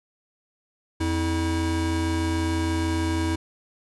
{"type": "tone pair together", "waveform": "square", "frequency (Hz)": [85.6, 323.2], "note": ["F2", "E4"], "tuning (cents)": [-34, -34], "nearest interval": "octave + major seventh", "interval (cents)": 2300, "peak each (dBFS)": -26, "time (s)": [1, 3.36], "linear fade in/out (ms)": 10, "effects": ["resampled to 24000 Hz"]}